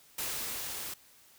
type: noise with level ramp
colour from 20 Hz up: white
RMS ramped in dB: -35 to -40 dBFS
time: 0.18-0.94 s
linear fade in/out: 5 ms
effects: white hiss -60 dBFS RMS until 1.38 s